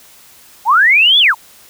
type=linear two-way sweep; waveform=sine; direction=up then down; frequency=784 to 3520 to 784 Hz; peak=-6 dBFS; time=0.65-1.35 s; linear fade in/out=50 ms; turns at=1.19 s; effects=white hiss -43 dBFS RMS until 1.69 s